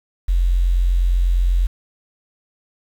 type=tone; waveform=sine; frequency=44.18 Hz; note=F1; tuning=21 cents sharp; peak=-13 dBFS; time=0.28-1.67 s; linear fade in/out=10 ms; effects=7-bit